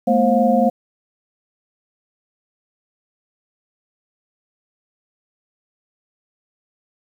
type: tone cluster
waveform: sine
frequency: 215.8 / 239.1 / 530 / 710 Hz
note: A3 / A#3 / C5 / F5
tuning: -33 / +44 / +22 / +28 cents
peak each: -18 dBFS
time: 0.07-0.7 s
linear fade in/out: 10 ms
effects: 8-bit

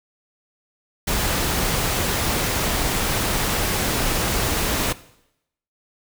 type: noise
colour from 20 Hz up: pink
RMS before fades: -22 dBFS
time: 1.07-4.93 s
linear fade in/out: 10 ms
effects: noise-tail reverb RT60 0.8 s tail -18 dB re dry

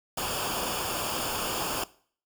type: noise with comb filter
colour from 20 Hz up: pink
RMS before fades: -31 dBFS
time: 0.17-1.84 s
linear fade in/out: 5 ms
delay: 0.5 ms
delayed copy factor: -0.75
effects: noise-tail reverb RT60 0.5 s tail -20 dB re dry

